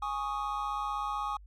triangle chord, Ab suspended fourth, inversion none, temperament equal, 830.6 / 1108.7 / 1244.5 Hz, Ab5 / Db6 / Eb6, 0 / 0 / 0 cents, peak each -34 dBFS, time 0.02-1.37 s, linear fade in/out 5 ms, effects added 50 Hz sine -49 dBFS peak until 1.46 s

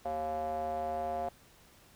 square tone with band-pass filter, 77.78 Hz, D#2, in tune, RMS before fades -35 dBFS, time 0.05-1.29 s, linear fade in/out 5 ms, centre 660 Hz, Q 8.5, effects pink hiss -60 dBFS RMS until 1.95 s

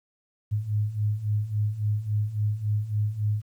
sine beating tone pair, 103.2 / 106.8 Hz, G#2 / G#2, -10 / +49 cents, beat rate 3.6 Hz, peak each -29 / -25 dBFS, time 0.51-3.42 s, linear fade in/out 20 ms, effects 10-bit

